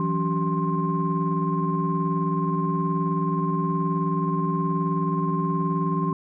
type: tone cluster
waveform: sine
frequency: 165.5 / 184.4 / 280.9 / 384.2 / 1056 Hz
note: E3 / F#3 / C#4 / G4 / C6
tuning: +7 / -6 / +23 / -35 / +16 cents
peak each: -24 / -29 / -30 / -31 / -27 dBFS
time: 0-6.13 s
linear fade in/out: 2 ms
effects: tanh soft clip ceiling -12 dBFS